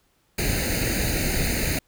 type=noise with comb filter; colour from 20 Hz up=pink; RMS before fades=-24 dBFS; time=0.38-1.79 s; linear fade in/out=5 ms; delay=0.45 ms; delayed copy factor=+0.85; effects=pink hiss -66 dBFS RMS until 1.87 s